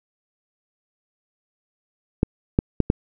clicks, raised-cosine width 3 ms, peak -3 dBFS, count 4, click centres 2.231 / 2.589 / 2.803 / 2.901 s, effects none

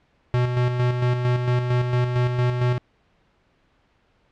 square tone with tremolo, 123.47 Hz, B2, in tune, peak -18 dBFS, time 0.34-2.78 s, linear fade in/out 0 ms, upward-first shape square, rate 4.4 Hz, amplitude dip 45%, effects pink hiss -63 dBFS RMS until 4.31 s + low-pass 3000 Hz 12 dB/octave

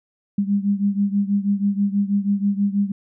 sine beating tone pair, 199.2 / 205.4 Hz, G3 / G#3, +28 / -19 cents, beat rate 6.2 Hz, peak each -19 / -22 dBFS, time 0.38-2.92 s, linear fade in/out 5 ms, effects none

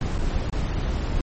brown noise with dropouts, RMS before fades -24 dBFS, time 0.01-1.21 s, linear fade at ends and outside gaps 2 ms, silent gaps 0.181-0.188 / 0.499-0.525 s, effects MP3 32 kbps

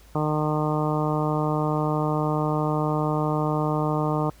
harmonic tone, 152.3 Hz, D#3, 37 cents flat, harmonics 1 / 2 / 3 / 4 / 5 / 6 / 7 / 8, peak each -25 / -28 / -30 / -31 / -32 / -33 / -33 / -34 dBFS, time 0.15-4.3 s, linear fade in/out 2 ms, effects added 54 Hz sine -49 dBFS peak until 4.4 s + pink hiss -55 dBFS RMS until 4.4 s

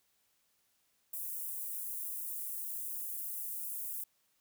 white high-pass noise, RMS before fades -40 dBFS, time 1.13-4.04 s, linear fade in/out 5 ms, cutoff 10000 Hz, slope 24 dB/octave, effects white hiss -75 dBFS RMS until 4.4 s

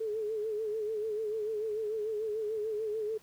sine tone with vibrato, 431.2 Hz, A4, 35 cents flat, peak -31 dBFS, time 0-3.18 s, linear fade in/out 10 ms, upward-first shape sine, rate 6.8 Hz, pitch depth 64 cents each way, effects pink hiss -61 dBFS RMS until 3.22 s + high-pass 60 Hz 12 dB/octave

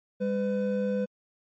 triangle tone pair together, 201.1 / 503 Hz, G3 / B4, +44 / +32 cents, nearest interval octave + major third, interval 1588 cents, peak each -26 dBFS, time 0.2-1.06 s, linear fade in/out 20 ms, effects MP3 32 kbps

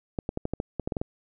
clicks, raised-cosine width 2 ms, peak -15 dBFS, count 11, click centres 0.188 / 0.291 / 0.374 / 0.454 / 0.536 / 0.601 / 0.797 / 0.875 / 0.922 / 0.968 / 1.015 s, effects none

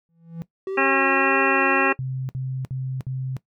triangle tone with exponential growth, 166.2 Hz, E3, 15 cents sharp, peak -24 dBFS, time 0.09-0.42 s, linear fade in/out 0 ms, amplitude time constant 70 ms
triangle tone with vibrato, 379.1 Hz, F#4, 42 cents sharp, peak -23 dBFS, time 0.67-1.93 s, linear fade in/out 2 ms, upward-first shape sine, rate 1.7 Hz, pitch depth 60 cents each way
harmonic tone, 271.3 Hz, C#4, 37 cents flat, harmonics 1 / 2 / 3 / 4 / 5 / 6 / 7 / 9 / 10, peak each -26 / -26 / -26 / -26 / -26 / -26 / -26 / -26 / -26 dBFS, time 0.77-1.93 s, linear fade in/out 10 ms
sine tone bursts, 130.81 Hz, C3, in tune, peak -25 dBFS, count 4, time 1.99-3.367 s, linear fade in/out 0 ms, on 300 ms, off 59 ms
effects noise-tail reverb RT60 0.1 s tail -17 dB re dry

